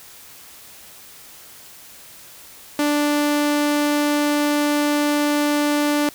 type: tone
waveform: sawtooth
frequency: 293.7 Hz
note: D4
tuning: in tune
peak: -13 dBFS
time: 2.79-6.09 s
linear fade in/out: 2 ms
effects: white hiss -43 dBFS RMS until 6.14 s